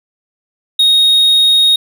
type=tone; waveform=triangle; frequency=3737 Hz; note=A#7; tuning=4 cents sharp; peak=-5 dBFS; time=0.79-1.76 s; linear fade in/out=5 ms; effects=none